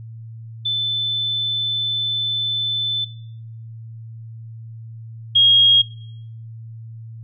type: tone pair in turn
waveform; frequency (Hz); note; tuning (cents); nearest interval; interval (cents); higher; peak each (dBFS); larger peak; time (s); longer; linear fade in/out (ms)
sine; 3520 / 3267; A7 / G#7; 0 / -29; minor second; 129; first; -18 / -10; second; 0.65-3.05 / 5.35-5.82; first; 10
effects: noise-tail reverb RT60 0.7 s tail -21 dB re dry + added 113 Hz sine -33 dBFS peak until 7.23 s